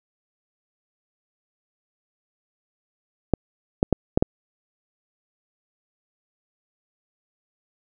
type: clicks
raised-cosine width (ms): 2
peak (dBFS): -3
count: 5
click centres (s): 3.337 / 3.829 / 3.927 / 4.175 / 4.225
effects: none